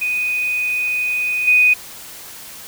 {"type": "tone with level steps", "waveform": "sine", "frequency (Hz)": 2489, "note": "D#7", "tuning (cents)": 0, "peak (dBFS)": [-17, -9], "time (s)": [0.01, 1.74], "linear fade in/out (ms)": 10, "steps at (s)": 1.47, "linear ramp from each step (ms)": 10, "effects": ["white hiss -36 dBFS RMS until 2.67 s"]}